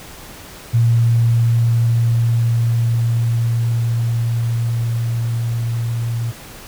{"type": "tone with level ramp", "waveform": "sine", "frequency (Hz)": 116.54, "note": "A#2", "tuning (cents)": 0, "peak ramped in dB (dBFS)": [-10, -18], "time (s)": [0.73, 6.32], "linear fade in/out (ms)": 20, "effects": ["pink hiss -37 dBFS RMS until 6.67 s"]}